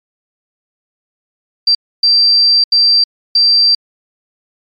sine tone bursts at uneven times, 4699 Hz, D8, in tune, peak -6 dBFS, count 4, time 1.67-1.75 / 2.03-2.64 / 2.72-3.04 / 3.35-3.75 s, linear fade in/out 5 ms, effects MP3 64 kbps

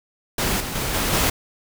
pink noise with level steps, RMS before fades -22 / -29 / -25 / -22 / -19 dBFS, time 0.38-1.3 s, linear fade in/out 5 ms, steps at 0.6 / 0.75 / 0.94 / 1.13 s, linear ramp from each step 5 ms, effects none

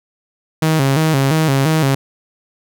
sawtooth tone with vibrato, 146.83 Hz, D3, in tune, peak -8 dBFS, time 0.62-1.95 s, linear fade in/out 5 ms, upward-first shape square, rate 2.9 Hz, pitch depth 130 cents each way, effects none

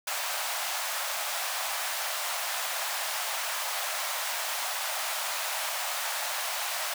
pink high-pass noise, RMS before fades -32 dBFS, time 0.07-6.94 s, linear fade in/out 5 ms, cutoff 620 Hz, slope 48 dB/octave, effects none

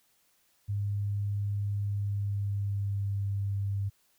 sine tone with pitch glide, 101.6 to 99.57 Hz, G#2 to G2, -38 to +28 cents, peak -28 dBFS, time 0.68-3.9 s, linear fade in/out 20 ms, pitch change -34 cents, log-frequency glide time 1.78-3.35 s, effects white hiss -69 dBFS RMS until 4.18 s

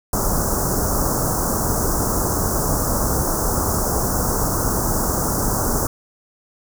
pink band-stop noise, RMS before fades -20 dBFS, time 0.13-5.87 s, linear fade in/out 2 ms, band 1400 to 5600 Hz, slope 48 dB/octave, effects none

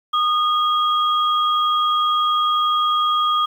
sine tone pair together, 1228 / 3283 Hz, D#6 / G#7, -23 / -21 cents, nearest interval octave + perfect fourth, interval 1702 cents, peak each -16 / -23 dBFS, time 0.13-3.46 s, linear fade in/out 10 ms, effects 8-bit

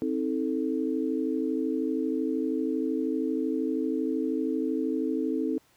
sine chord, A diminished, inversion first, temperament just, 264 / 316.8 / 440 Hz, C4 / Eb4 / A4, +16 / +31 / 0 cents, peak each -29 / -29 / -32 dBFS, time 0.02-5.58 s, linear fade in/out 0 ms, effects pink hiss -63 dBFS RMS until 5.76 s + high-pass 80 Hz 12 dB/octave

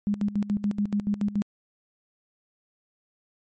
sine tone with tremolo, 205 Hz, G#3, 22 cents flat, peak -21 dBFS, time 0.07-1.42 s, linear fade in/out 0 ms, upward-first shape square, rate 7 Hz, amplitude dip 80%, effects MP3 32 kbps

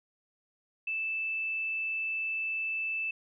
sine tone, 2637 Hz, E7, in tune, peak -30 dBFS, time 0.87-3.11 s, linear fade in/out 5 ms, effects none

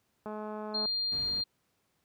click train, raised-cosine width 1 ms, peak -27 dBFS, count 128, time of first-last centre 0.26-0.856 s, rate 213 Hz
sine tone, 4200 Hz, C8, 6 cents sharp, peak -29 dBFS, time 0.74-1.44 s, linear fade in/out 10 ms
brown noise, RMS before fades -43 dBFS, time 1.12-1.41 s, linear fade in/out 0 ms
effects pink hiss -75 dBFS RMS until 2.04 s + high-pass 80 Hz 12 dB/octave

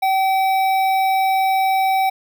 square tone with notch filter, 767 Hz, G5, 38 cents flat, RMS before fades -17 dBFS, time 0.02-2.1 s, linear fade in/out 10 ms, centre 7100 Hz, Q 0.51, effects none

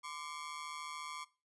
sawtooth ring-modulated tone, 1100 Hz, C#6, 14 cents flat, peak -36 dBFS, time 0.03-1.25 s, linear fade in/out 20 ms, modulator 77 Hz, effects noise-tail reverb RT60 0.3 s tail -19 dB re dry + resampled to 24000 Hz

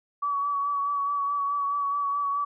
sine tone with vibrato, 1137 Hz, C#6, 44 cents sharp, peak -24 dBFS, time 0.22-2.45 s, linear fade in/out 10 ms, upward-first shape sine, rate 4.7 Hz, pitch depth 26 cents each way, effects none

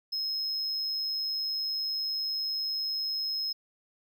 triangle tone, 5150 Hz, E8, 41 cents flat, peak -28 dBFS, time 0.12-3.53 s, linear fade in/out 10 ms, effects none

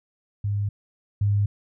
sine tone pair in turn, 102 / 102 Hz, G#2 / G#2, -31 / -31 cents, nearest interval unison, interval 0 cents, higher neither, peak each -22 / -18 dBFS, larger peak second, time 0.44-0.69 / 1.21-1.46 s, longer neither, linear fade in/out 5 ms, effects none

